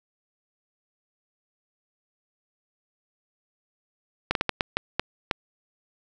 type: slowing click train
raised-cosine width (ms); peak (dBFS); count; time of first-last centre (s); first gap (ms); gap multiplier
0.3; -6; 8; 4.31-5.312; 42; 1.4
effects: none